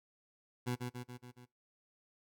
20% pulse tone with echo, 123.47 Hz, B2, in tune, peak -29 dBFS, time 0.66-0.76 s, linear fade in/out 20 ms, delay 140 ms, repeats 5, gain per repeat -4 dB, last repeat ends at 1.46 s, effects noise-tail reverb RT60 0.2 s tail -21 dB re dry

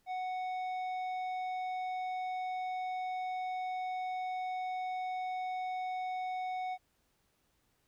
sine tone with tanh clipping, 740 Hz, F#5, in tune, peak -36 dBFS, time 0.06-6.78 s, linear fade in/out 50 ms, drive 9 dB, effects pink hiss -75 dBFS RMS until 7.87 s

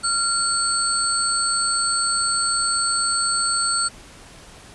sine tone cluster, 1382 / 4436 / 8200 Hz, F6 / C#8 / C9, -19 / 0 / -36 cents, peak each -23 dBFS, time 0.03-3.89 s, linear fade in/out 20 ms, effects pink hiss -44 dBFS RMS until 4.74 s + resampled to 24000 Hz

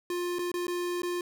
square tone with dropouts, 352.7 Hz, F4, 17 cents sharp, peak -30 dBFS, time 0.1-1.21 s, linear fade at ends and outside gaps 2 ms, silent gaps 0.386-0.391 / 0.517-0.54 / 0.669-0.68 / 1.02-1.032 s, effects none

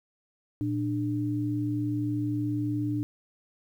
sine tone pair together, 116.54 / 297.2 Hz, A#2 / D4, 0 / +21 cents, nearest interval octave + major third, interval 1621 cents, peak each -30 / -28 dBFS, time 0.61-3.03 s, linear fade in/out 0 ms, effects 10-bit

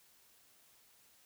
silence, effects white hiss -66 dBFS RMS until 1.25 s

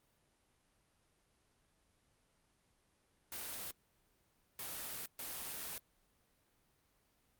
white noise bursts at uneven times, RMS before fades -44 dBFS, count 3, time 3.32-3.71 / 4.59-5.06 / 5.19-5.78 s, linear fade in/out 2 ms, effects pink hiss -75 dBFS RMS until 7.39 s + Opus 32 kbps

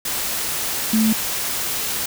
sine tone in noise, 220 Hz, A3, in tune, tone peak -14 dBFS, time 0.93-1.13 s, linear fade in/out 5 ms, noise white, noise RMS -24 dBFS, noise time 0.05-2.06 s, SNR +7 dB, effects none

